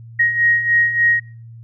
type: beating tone pair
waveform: sine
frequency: 1879 / 1882.4 Hz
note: A#6 / A#6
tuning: +13 / +16 cents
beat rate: 3.4 Hz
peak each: -20 / -14 dBFS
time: 0.19-1.2 s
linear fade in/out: 10 ms
effects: noise-tail reverb RT60 0.4 s tail -23 dB re dry + added 115 Hz sine -35 dBFS peak until 1.63 s